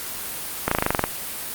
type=slowing click train; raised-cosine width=0.5 ms; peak=-3 dBFS; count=10; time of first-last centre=0.68-1.04 s; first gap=34 ms; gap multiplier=1.04; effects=white hiss -31 dBFS RMS until 1.54 s + Opus 32 kbps